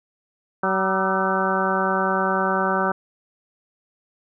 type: harmonic tone with a mistuned harmonic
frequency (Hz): 190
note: F#3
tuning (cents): +46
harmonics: 1 / 2 / 3 / 4 / 5 / 6 / 7 / 8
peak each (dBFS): -27 / -27 / -27 / -27 / -27 / -27 / -27 / -27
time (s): 0.63-2.92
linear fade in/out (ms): 5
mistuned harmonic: 6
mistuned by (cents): +68
effects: none